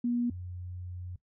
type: tone pair in turn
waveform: sine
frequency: 240.3 / 89.73 Hz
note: B3 / F2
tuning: -47 / +47 cents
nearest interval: octave + perfect fourth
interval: 1706 cents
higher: first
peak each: -26 / -38 dBFS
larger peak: first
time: 0.04-0.3 / 0.3-1.16 s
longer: second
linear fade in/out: 5 ms
effects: noise-tail reverb RT60 0.1 s tail -17 dB re dry